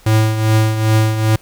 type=tone with tremolo; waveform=square; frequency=109.5 Hz; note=A2; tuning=8 cents flat; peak=-9 dBFS; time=0.06-1.36 s; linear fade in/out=5 ms; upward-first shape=triangle; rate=2.5 Hz; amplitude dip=65%; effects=pink hiss -46 dBFS RMS until 1.41 s